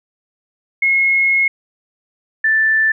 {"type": "tone pair in turn", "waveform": "sine", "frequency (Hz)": [2166, 1764.3], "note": ["C#7", "A6"], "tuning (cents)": [-41, 4], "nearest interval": "major third", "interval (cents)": 355, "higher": "first", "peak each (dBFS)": -11, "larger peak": "neither", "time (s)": [[0.82, 1.48], [2.44, 2.92]], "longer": "first", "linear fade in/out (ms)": 5, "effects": []}